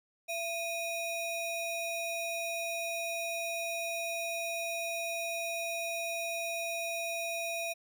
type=ring-modulated tone; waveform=square; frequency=1577 Hz; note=G6; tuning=10 cents sharp; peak=-31 dBFS; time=0.28-7.74 s; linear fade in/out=20 ms; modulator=904 Hz; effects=none